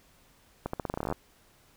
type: accelerating click train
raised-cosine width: 1 ms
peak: -17 dBFS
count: 15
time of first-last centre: 0.66-1.125 s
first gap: 74 ms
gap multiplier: 0.86
effects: pink hiss -62 dBFS RMS until 1.76 s